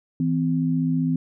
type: tone pair together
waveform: sine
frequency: 162.3 / 257.6 Hz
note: E3 / C4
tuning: -27 / -27 cents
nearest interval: minor sixth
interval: 800 cents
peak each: -22 dBFS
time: 0.2-1.16 s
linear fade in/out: 2 ms
effects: none